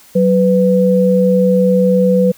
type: tone pair together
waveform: sine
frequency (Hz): 186.69 / 498.4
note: F#3 / B4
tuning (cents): +16 / +16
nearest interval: octave + perfect fourth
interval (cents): 1700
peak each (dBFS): -11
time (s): 0.15-2.32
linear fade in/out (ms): 10
effects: white hiss -44 dBFS RMS until 2.37 s